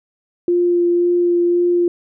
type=tone with vibrato; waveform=sine; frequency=349.2 Hz; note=F4; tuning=in tune; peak=-12 dBFS; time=0.48-1.88 s; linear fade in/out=2 ms; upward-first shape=sine; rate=1.9 Hz; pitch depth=10 cents each way; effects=none